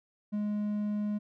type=tone; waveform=triangle; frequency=208.6 Hz; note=G#3; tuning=8 cents sharp; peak=-27 dBFS; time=0.32-1.19 s; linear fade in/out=20 ms; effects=none